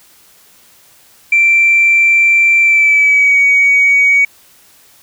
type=tone with pitch glide; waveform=sine; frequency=2349 to 2252 Hz; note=D7 to C#7; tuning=0 to +27 cents; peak=-5 dBFS; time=1.32-4.25 s; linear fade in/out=5 ms; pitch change=-73 cents; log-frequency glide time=2.61-3.39 s; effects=tanh soft clip ceiling -2 dBFS + white hiss -46 dBFS RMS until 5.02 s